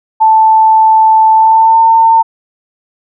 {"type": "tone with pitch glide", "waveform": "sine", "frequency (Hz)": [880, 903.2], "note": ["A5", "A5"], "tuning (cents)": [0, 45], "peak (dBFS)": -3, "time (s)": [0.2, 2.23], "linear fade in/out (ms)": 20, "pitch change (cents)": 45, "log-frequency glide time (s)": [1.33, 1.86], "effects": []}